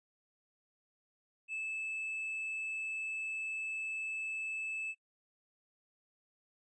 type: tone with hard clipping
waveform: triangle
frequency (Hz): 2618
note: E7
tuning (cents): -13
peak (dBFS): -35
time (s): 1.48-4.95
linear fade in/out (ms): 50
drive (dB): 1
effects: noise-tail reverb RT60 0.1 s tail -22 dB re dry + resampled to 22050 Hz